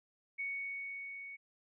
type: tone with level ramp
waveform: sine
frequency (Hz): 2226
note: C#7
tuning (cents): +7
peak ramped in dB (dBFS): -35 to -45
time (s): 0.38-1.37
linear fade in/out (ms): 20
effects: none